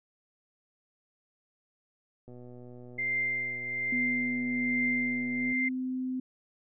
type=click train; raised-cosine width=2 ms; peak=-36 dBFS; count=400; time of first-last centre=2.28-5.524 s; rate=123 Hz
type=tone with tremolo; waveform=sine; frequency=2093 Hz; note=C7; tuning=in tune; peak=-26 dBFS; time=2.98-5.69 s; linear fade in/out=10 ms; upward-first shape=triangle; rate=1.2 Hz; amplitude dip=65%
type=tone with pitch glide; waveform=sine; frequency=246.9 to 256.8 Hz; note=B3 to C4; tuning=0 to -32 cents; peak=-30 dBFS; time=3.92-6.2 s; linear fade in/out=5 ms; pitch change=+68 cents; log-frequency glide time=5.34-5.63 s
effects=none